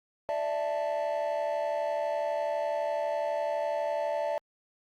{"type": "chord", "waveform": "triangle", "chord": "D suspended second", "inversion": "none", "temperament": "equal", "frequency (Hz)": [587.3, 659.3, 880], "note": ["D5", "E5", "A5"], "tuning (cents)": [0, 0, 0], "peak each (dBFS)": [-28, -29, -32], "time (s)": [0.29, 4.38], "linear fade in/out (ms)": 0, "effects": ["tanh soft clip ceiling -22 dBFS", "Opus 48 kbps"]}